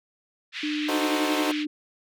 white band-pass noise, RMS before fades -34 dBFS, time 0.52-1.66 s, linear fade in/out 50 ms, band 1800 to 3500 Hz, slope 24 dB/octave
sine tone, 300 Hz, D4, 37 cents sharp, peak -26 dBFS, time 0.63-1.67 s, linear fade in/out 5 ms
20% pulse chord, D# diminished seventh, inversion none, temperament equal, 311.1 / 370 / 440 / 523.3 Hz, D#4 / F#4 / A4 / C5, 0 / 0 / 0 / 0 cents, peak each -24 / -26 / -28 / -27 dBFS, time 0.88-1.52 s, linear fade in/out 10 ms
effects none

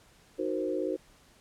sine chord, C half-diminished seventh, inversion first, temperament equal, 311.1 / 370 / 466.2 / 523.3 Hz, Eb4 / Gb4 / Bb4 / C5, 0 / 0 / 0 / 0 cents, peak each -34 / -33 / -36 / -34 dBFS, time 0.38-0.97 s, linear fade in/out 20 ms, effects pink hiss -60 dBFS RMS until 1.4 s + low-pass 11000 Hz 12 dB/octave

